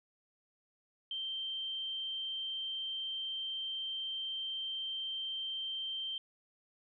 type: tone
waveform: sine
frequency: 3136 Hz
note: G7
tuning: in tune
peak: -36 dBFS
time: 1.11-6.18 s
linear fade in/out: 2 ms
effects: none